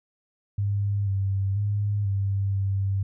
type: tone with pitch steps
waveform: sine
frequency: 101 / 97.6 / 102.7 / 98.6 / 97.8 Hz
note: G#2 / G2 / G#2 / G2 / G2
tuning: -48 / -7 / -19 / +11 / -4 cents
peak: -22 dBFS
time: 0.58-3.03 s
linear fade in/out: 5 ms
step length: 490 ms
effects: none